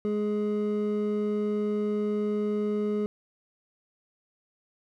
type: tone pair together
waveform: triangle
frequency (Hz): 209.3 / 418.6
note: G#3 / G#4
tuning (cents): +14 / +14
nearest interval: octave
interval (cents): 1200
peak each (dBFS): -26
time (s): 0.05-3.06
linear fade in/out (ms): 0
effects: none